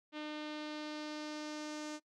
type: tone with low-pass filter sweep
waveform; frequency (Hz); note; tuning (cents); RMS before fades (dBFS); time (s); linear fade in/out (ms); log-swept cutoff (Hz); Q
sawtooth; 302.7; D#4; -48; -43; 0.12-2; 50; 3400 to 6700; 2.1
effects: noise-tail reverb RT60 0.1 s tail -23 dB re dry